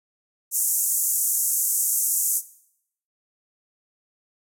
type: band-pass noise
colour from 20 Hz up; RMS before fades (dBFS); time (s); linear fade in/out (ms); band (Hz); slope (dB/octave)
white; -23; 0.51-2.42; 50; 6500 to 14000; 48
effects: noise-tail reverb RT60 0.7 s tail -17 dB re dry